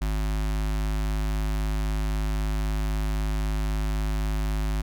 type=tone with notch filter; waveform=square; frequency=51.91 Hz; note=G#1; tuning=in tune; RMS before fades=-26 dBFS; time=0.01-4.82 s; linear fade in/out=10 ms; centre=470 Hz; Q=1.9; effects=none